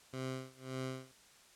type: tone with tremolo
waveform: 15% pulse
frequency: 130.6 Hz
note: C3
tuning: 3 cents flat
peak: -31 dBFS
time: 0.13-1.12 s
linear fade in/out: 5 ms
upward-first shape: sine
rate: 1.8 Hz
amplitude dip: 95%
effects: white hiss -62 dBFS RMS until 1.55 s + low-pass 9000 Hz 12 dB/octave